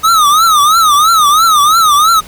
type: tone with vibrato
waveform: square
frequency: 1250 Hz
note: D#6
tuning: 8 cents sharp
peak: -6 dBFS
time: 0.03-2.21 s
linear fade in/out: 20 ms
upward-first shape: triangle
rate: 3 Hz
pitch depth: 170 cents each way
effects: pink hiss -34 dBFS RMS until 2.27 s